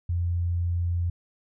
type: tone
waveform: sine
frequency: 86.7 Hz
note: F2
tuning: 12 cents flat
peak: -23 dBFS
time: 0.09-1.1 s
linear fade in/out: 5 ms
effects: none